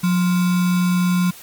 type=tone with sample-and-hold; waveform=sine; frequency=179.5 Hz; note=F3; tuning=48 cents sharp; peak=-14 dBFS; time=0.03-1.31 s; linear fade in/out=10 ms; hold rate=1225 Hz; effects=white hiss -40 dBFS RMS until 1.42 s + MP3 96 kbps